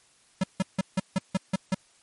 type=tone bursts; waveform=square; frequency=189.2 Hz; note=F#3; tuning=39 cents sharp; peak=-22 dBFS; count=8; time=0.41-1.746 s; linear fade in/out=5 ms; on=27 ms; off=160 ms; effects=white hiss -61 dBFS RMS until 2.02 s + MP3 48 kbps